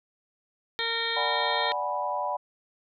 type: harmonic tone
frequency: 460.1 Hz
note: A#4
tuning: 23 cents flat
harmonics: 1 / 2 / 3 / 4 / 5 / 7 / 8 / 9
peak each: -36 / -37 / -38 / -32 / -37 / -35 / -32 / -36 dBFS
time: 0.79-1.72 s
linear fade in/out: 0 ms
type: chord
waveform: sine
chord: G# half-diminished seventh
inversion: second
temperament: equal with one note detuned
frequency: 587.3 / 740 / 830.6 / 983.8 Hz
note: D5 / F#5 / G#5 / B5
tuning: 0 / 0 / 0 / -7 cents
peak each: -33 / -33 / -34 / -30 dBFS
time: 1.16-2.37 s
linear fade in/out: 10 ms
effects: none